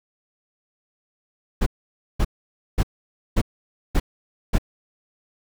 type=noise bursts; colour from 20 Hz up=brown; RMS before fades=-17 dBFS; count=6; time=1.61-4.584 s; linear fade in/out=10 ms; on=54 ms; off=530 ms; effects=none